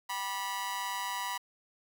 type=tone with amplitude modulation; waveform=sawtooth; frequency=978 Hz; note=B5; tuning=17 cents flat; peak=-26 dBFS; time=0.09-1.38 s; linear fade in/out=10 ms; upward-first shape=sine; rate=203 Hz; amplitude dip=80%; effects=9-bit